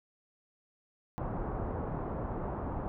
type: low-pass noise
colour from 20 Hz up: pink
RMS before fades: -36 dBFS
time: 1.18-2.88 s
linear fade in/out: 0 ms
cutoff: 1100 Hz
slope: 24 dB/octave
effects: none